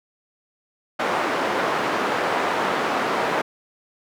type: band-pass noise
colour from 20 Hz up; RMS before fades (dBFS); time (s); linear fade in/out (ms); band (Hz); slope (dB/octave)
white; -23; 0.99-3.42; 10; 270 to 1200; 12
effects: none